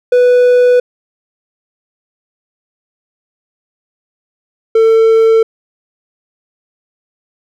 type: tone pair in turn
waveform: triangle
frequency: 493.9 / 448.4 Hz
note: B4 / A4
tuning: 0 / +33 cents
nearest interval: major second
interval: 167 cents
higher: first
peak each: -3 dBFS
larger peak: neither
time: 0.12-0.8 / 4.75-5.43 s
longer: neither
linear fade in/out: 5 ms
effects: none